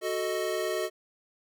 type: chord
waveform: square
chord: D# diminished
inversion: first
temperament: equal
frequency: 370 / 440 / 622.3 Hz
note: F#4 / A4 / D#5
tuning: 0 / 0 / 0 cents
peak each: -33 / -34 / -33 dBFS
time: 0.01-0.9 s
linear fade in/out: 50 ms
effects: none